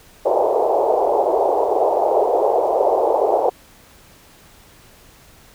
pink band-pass noise, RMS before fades -17 dBFS, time 0.25-3.5 s, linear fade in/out 10 ms, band 400 to 860 Hz, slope 48 dB/octave, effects pink hiss -48 dBFS RMS until 5.54 s

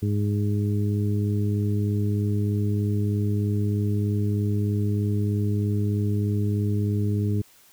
harmonic tone, 103.2 Hz, G#2, 10 cents flat, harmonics 1 / 2 / 3 / 4, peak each -22 / -28 / -32 / -34 dBFS, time 0.02-7.42 s, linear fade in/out 10 ms, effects white hiss -55 dBFS RMS until 7.72 s

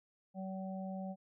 harmonic tone, 190 Hz, F#3, 46 cents sharp, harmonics 1 / 3 / 4, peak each -40 / -47 / -48 dBFS, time 0.34-1.16 s, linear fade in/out 50 ms, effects none

